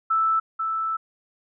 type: tone pair in turn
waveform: sine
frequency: 1318.5 / 1318.5 Hz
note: E6 / E6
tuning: 0 / 0 cents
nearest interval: unison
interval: 0 cents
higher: neither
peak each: -18 / -23 dBFS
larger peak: first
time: 0.1-0.4 / 0.59-0.97 s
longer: second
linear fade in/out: 10 ms
effects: none